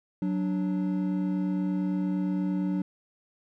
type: tone pair together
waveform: triangle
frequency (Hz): 185 / 293.7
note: F#3 / D4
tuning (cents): 0 / 0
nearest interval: minor sixth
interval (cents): 800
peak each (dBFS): -25 / -28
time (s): 0.22-2.82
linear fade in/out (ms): 2
effects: none